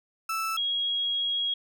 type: tone pair in turn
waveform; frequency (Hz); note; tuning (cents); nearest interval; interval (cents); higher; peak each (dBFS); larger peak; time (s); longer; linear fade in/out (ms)
35% pulse / sine; 1318.5 / 3298; E6 / G#7; 0 / -13; octave + major third; 1587; second; -26 / -25; second; 0.29-0.57 / 0.57-1.54; second; 5
effects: none